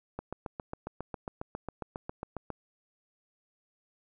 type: click train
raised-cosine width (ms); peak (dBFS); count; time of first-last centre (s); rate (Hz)
1; -22; 18; 0.19-2.503; 7.35
effects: none